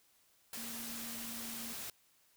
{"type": "tone in noise", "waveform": "sine", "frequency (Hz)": 231.3, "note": "A#3", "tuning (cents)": -13, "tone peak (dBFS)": -48, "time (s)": [0.57, 1.73], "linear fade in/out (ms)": 2, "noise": "white", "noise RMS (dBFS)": -44, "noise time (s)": [0.53, 1.9], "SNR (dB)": -7, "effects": ["white hiss -70 dBFS RMS until 2.36 s"]}